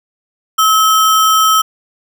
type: tone with sample-and-hold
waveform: sine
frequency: 1291 Hz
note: E6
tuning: 37 cents flat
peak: -7 dBFS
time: 0.58-1.62 s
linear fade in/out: 10 ms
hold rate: 4410 Hz
effects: none